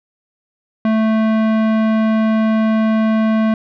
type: tone with tanh clipping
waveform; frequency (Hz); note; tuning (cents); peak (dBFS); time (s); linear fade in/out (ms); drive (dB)
sine; 220; A3; 0; -14; 0.85-3.54; 2; 18
effects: none